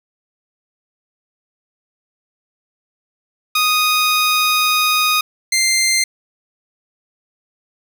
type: tone pair in turn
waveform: 15% pulse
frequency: 1243 / 2090 Hz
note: D#6 / C7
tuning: -2 / -2 cents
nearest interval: major sixth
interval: 900 cents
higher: second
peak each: -7 dBFS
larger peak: neither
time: 3.55-5.21 / 5.52-6.04 s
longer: first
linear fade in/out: 5 ms
effects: none